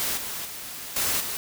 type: noise with level steps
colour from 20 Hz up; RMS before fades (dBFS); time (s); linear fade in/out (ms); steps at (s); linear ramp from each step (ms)
white; -27 / -33 / -37 / -25 / -31; 0-1.37; 0; 0.17 / 0.45 / 0.96 / 1.2; 5
effects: none